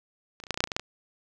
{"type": "clicks", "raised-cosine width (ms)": 0.2, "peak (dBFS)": [-25, -22, -28, -9, -19, -13, -6, -6, -27, -13, -7, -19], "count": 12, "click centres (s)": [0.401, 0.438, 0.468, 0.507, 0.543, 0.575, 0.605, 0.64, 0.674, 0.718, 0.765, 0.796], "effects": []}